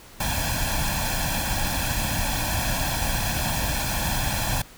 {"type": "noise with comb filter", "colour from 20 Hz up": "pink", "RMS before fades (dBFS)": -25, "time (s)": [0.2, 4.62], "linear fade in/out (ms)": 5, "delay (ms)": 1.2, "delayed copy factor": 0.85, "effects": ["pink hiss -47 dBFS RMS until 4.77 s"]}